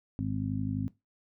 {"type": "harmonic tone", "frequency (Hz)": 51.8, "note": "G#1", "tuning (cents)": -4, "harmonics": [1, 2, 3, 4, 5], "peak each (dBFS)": [-44, -34, -37, -37, -34], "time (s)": [0.19, 0.88], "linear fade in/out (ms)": 0, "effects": ["noise-tail reverb RT60 0.2 s tail -18 dB re dry"]}